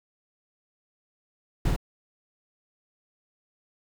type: noise with echo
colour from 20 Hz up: brown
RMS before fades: -23 dBFS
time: 1.65-1.71 s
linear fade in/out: 5 ms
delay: 53 ms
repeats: 1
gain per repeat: -2 dB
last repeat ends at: 1.763 s
effects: none